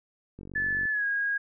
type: click train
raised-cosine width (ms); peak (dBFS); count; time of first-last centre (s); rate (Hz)
3; -30; 23; 0.39-0.854; 47.4
type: tone with pitch glide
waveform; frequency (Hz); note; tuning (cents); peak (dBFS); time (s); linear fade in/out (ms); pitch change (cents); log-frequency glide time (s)
sine; 1735 to 1638.6; A6 to G#6; -25 to -24; -25; 0.55-1.38; 10; -99; 0.9-1.05
effects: none